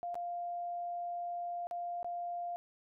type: tone with dropouts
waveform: sine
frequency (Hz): 698.5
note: F5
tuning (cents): 0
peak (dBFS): -36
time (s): 0.03-2.56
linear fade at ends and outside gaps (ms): 0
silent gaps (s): 0.144-0.154 / 1.67-1.711 / 2.03-2.045
effects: none